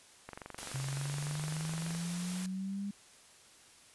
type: click train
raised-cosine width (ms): 0.5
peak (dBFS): -28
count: 40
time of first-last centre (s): 0.29-1.95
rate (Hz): 23.5
type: noise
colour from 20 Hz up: white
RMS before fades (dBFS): -43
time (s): 0.58-2.46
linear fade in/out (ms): 0
type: exponential sweep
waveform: sine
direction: up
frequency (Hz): 132.6 to 202.7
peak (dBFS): -35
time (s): 0.74-2.91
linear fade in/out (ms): 5
effects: white hiss -59 dBFS RMS until 3.94 s + resampled to 24000 Hz